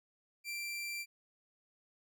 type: tone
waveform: sawtooth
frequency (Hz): 2355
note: D7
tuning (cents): +4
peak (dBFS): -35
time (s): 0.44-1.06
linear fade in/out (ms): 50
effects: none